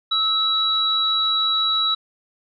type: tone pair together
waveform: sine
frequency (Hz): 1300 / 3898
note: E6 / B7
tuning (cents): -24 / -23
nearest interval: octave + perfect fifth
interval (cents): 1901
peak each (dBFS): -24 / -18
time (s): 0.11-1.95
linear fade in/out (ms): 10
effects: none